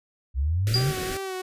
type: exponential sweep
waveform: sine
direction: up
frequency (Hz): 62.4 to 155.56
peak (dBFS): -21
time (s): 0.34-0.94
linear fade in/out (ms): 50
type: band-stop noise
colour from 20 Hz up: pink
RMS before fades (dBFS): -33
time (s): 0.67-1.17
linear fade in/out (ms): 0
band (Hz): 620 to 1300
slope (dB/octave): 96
type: tone with exponential decay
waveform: sine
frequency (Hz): 4805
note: D8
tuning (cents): +39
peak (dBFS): -18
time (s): 0.74-0.95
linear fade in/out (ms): 2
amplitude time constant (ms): 45
type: tone with vibrato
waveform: sawtooth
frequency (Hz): 379.3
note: F#4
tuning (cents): +43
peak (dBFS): -26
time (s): 0.75-1.42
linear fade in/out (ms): 10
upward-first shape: sine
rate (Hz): 2.8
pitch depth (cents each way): 41
effects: resampled to 32000 Hz